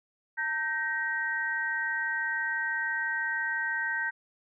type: tone cluster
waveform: sine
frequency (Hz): 906 / 1556 / 1882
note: A#5 / G6 / A#6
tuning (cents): -50 / -13 / +16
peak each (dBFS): -38 / -30 / -32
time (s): 0.37-4.11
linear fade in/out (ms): 20
effects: none